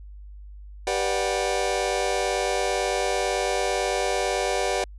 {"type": "chord", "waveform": "sawtooth", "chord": "G major seventh", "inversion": "none", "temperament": "just", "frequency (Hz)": [392, 490, 588, 735], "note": ["G4", "B4", "D5", "F#5"], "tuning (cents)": [0, -14, 2, -12], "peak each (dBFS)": -24, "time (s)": [0.87, 4.84], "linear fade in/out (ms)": 2, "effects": ["added 50 Hz sine -39 dBFS peak until 4.98 s", "resampled to 24000 Hz"]}